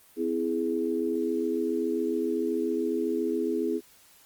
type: tone cluster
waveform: sine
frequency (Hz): 255.6 / 329.9 / 417.2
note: C4 / E4 / G#4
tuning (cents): -40 / +1 / +8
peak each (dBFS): -31 / -29 / -29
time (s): 0.16-3.81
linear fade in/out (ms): 50
effects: white hiss -57 dBFS RMS until 4.25 s + Opus 24 kbps